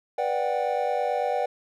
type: chord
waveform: triangle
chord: G major seventh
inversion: first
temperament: just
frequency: 490 / 588 / 735 / 784 Hz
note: B4 / D5 / F#5 / G5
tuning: -14 / +2 / -12 / 0 cents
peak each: -27 dBFS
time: 0.18-1.46 s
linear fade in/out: 5 ms
effects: none